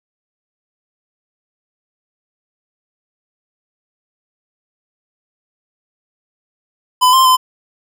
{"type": "tone with pitch steps", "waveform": "square", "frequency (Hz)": [1007, 1048, 1025], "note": ["B5", "C6", "C6"], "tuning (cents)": [33, 2, -36], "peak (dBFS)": -8, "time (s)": [7.01, 7.37], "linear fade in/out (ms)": 20, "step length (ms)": 120, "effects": []}